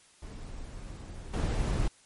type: noise with level steps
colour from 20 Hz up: brown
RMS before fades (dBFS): -42 / -28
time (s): 0.22-1.88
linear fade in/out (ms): 5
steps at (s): 1.33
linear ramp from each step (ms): 10
effects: white hiss -60 dBFS RMS until 2.05 s + MP3 48 kbps